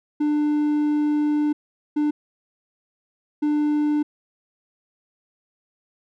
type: tone bursts at uneven times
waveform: triangle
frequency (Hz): 297.8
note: D4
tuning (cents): +24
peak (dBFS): -16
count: 3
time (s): 0.2-1.53 / 1.96-2.11 / 3.42-4.03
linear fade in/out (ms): 10
effects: none